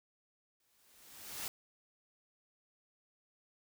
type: noise with exponential growth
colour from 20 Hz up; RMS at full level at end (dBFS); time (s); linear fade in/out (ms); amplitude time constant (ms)
white; -39; 0.6-1.48; 1; 190
effects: none